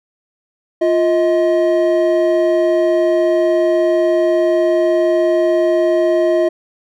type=tone pair together; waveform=triangle; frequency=349.2 / 632.7 Hz; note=F4 / D#5; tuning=0 / +29 cents; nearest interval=minor seventh; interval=1029 cents; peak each=-12 dBFS; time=0.81-6.49 s; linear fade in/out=10 ms; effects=none